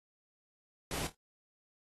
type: noise with echo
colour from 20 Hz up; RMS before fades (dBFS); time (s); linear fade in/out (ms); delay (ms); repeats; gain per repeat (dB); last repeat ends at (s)
pink; -38; 0.91-1.07; 2; 26; 3; -11; 1.148
effects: AAC 32 kbps